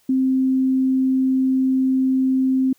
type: tone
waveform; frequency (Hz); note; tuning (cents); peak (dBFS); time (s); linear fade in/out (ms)
sine; 262; C4; +2; -15; 0.09-2.73; 5
effects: white hiss -60 dBFS RMS until 2.78 s